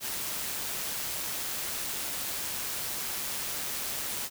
white noise with amplitude modulation, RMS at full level -33 dBFS, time 0-4.3 s, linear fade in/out 50 ms, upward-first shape sine, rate 139 Hz, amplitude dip 25%, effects none

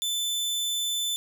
sawtooth tone, 3520 Hz, A7, in tune, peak -23 dBFS, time 0.02-1.16 s, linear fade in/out 0 ms, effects none

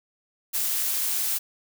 blue noise, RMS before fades -26 dBFS, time 0.53-1.39 s, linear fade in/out 20 ms, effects none

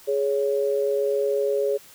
sine tone pair together, 416.8 / 557.8 Hz, G#4 / C#5, +6 / +11 cents, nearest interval perfect fourth, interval 505 cents, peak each -22 / -24 dBFS, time 0.07-1.78 s, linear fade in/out 20 ms, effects white hiss -49 dBFS RMS until 1.94 s

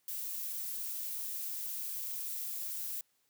violet noise, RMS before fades -39 dBFS, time 0.08-3.01 s, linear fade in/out 2 ms, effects white hiss -75 dBFS RMS until 3.29 s + high-pass 60 Hz 12 dB/octave

